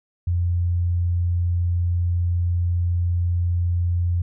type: tone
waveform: sine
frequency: 87.31 Hz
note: F2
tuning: in tune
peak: -18 dBFS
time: 0.27-4.22 s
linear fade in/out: 5 ms
effects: none